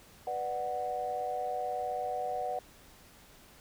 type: chord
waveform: sine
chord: B minor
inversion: none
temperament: just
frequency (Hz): 493.9 / 592.7 / 740.8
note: B4 / D5 / F#5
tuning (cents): 0 / +16 / +2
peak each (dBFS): -38 / -38 / -33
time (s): 0.27-2.59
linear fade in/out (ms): 2
effects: tanh soft clip ceiling -23 dBFS + pink hiss -57 dBFS RMS until 3.6 s